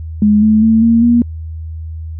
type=tone with pitch steps; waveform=sine; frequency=209.3 / 216.1 / 223 / 230.2 / 237.7 Hz; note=G#3 / A3 / A3 / A#3 / A#3; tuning=+14 / -31 / +23 / -22 / +34 cents; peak=-6 dBFS; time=0.22-1.22 s; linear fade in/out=2 ms; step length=200 ms; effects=added 80 Hz sine -22 dBFS peak until 2.19 s